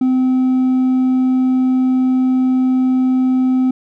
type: tone with hard clipping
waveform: sine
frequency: 257.3 Hz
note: C4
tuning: 29 cents flat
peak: -12 dBFS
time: 0.01-3.71 s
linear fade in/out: 5 ms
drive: 2 dB
effects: none